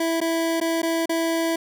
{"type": "tone with dropouts", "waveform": "25% pulse", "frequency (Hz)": 329.6, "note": "E4", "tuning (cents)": 0, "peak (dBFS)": -17, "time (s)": [0, 1.56], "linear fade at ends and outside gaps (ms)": 5, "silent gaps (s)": [[0.204, 0.213], [0.602, 0.612], [0.819, 0.829], [1.058, 1.093]], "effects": []}